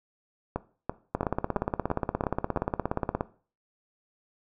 two click trains, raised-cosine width 1 ms, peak -14 / -12 dBFS, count 7 / 36, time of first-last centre 0.56-2.573 / 1.15-3.209 s, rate 2.98 / 17 Hz, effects noise-tail reverb RT60 0.4 s tail -17 dB re dry

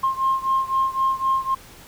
sine beating tone pair, 1063 / 1066.9 Hz, C6 / C6, +27 / +33 cents, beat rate 3.9 Hz, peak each -20 / -22 dBFS, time 0.03-1.55 s, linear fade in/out 10 ms, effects tanh soft clip ceiling -12 dBFS + pink hiss -45 dBFS RMS until 1.87 s

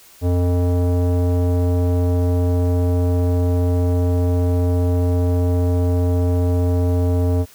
square tone with low-pass filter, 88.5 Hz, F2, 23 cents sharp, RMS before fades -17 dBFS, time 0.21-7.46 s, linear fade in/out 50 ms, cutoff 560 Hz, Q 1.5, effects white hiss -47 dBFS RMS until 7.54 s

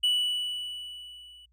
triangle tone with level ramp, 2957 Hz, F#7, 2 cents flat, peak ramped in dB -19 to -48 dBFS, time 0.03-1.46 s, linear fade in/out 10 ms, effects added 60 Hz sine -63 dBFS peak until 1.52 s

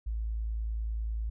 sine tone, 55 Hz, A1, in tune, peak -30 dBFS, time 0.06-1.3 s, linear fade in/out 10 ms, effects none

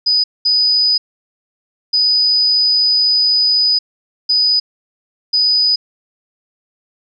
sine tone bursts at uneven times, 4978 Hz, D#8, in tune, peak -10 dBFS, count 5, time 0.06-0.24 / 0.45-0.98 / 1.93-3.79 / 4.29-4.6 / 5.33-5.76 s, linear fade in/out 10 ms, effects none

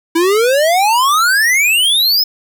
square exponential sweep, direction up, 322.5 to 5274 Hz, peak -10 dBFS, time 0.15-2.24 s, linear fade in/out 10 ms, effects 7-bit

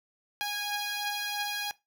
10% pulse beating tone pair, 821 / 824 Hz, G#5 / G#5, -20 / -14 cents, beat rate 3 Hz, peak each -29 / -24 dBFS, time 0.41-1.71 s, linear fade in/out 0 ms, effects noise-tail reverb RT60 0.2 s tail -19 dB re dry

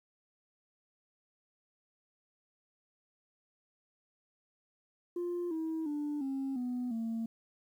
sine tone with pitch steps, 350.2 / 321.1 / 294.5 / 270 / 247.6 / 227.1 Hz, F4 / E4 / D4 / C#4 / B3 / A#3, +5 / -45 / +5 / -45 / +5 / -45 cents, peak -31 dBFS, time 5.16-7.26 s, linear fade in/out 5 ms, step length 350 ms, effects tanh soft clip ceiling -31 dBFS + 11-bit

